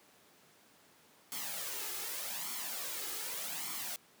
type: noise with flanger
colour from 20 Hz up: white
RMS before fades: -40 dBFS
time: 1.32-3.96 s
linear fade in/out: 0 ms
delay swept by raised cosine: 0.91 to 2.41 ms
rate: 0.84 Hz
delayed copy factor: +0.6
effects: pink hiss -63 dBFS RMS until 4.2 s + high-pass 200 Hz 12 dB/octave